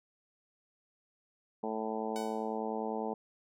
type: harmonic tone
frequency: 110 Hz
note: A2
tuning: in tune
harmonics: 2 / 3 / 4 / 5 / 6 / 7 / 8 / 9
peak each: -39 / -44 / -38 / -43 / -44 / -41 / -42 / -50 dBFS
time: 1.63-3.14 s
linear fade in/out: 5 ms
type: tone with exponential decay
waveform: 5% pulse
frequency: 750 Hz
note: F#5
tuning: 23 cents sharp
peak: -30 dBFS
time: 2.16-2.58 s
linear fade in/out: 0 ms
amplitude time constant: 91 ms
effects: none